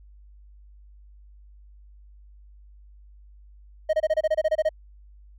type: tone bursts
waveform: triangle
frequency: 625 Hz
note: D#5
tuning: 8 cents sharp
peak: -16 dBFS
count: 12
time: 3.89-4.692 s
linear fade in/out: 10 ms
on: 43 ms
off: 26 ms
effects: added 50 Hz sine -47 dBFS peak until 5.38 s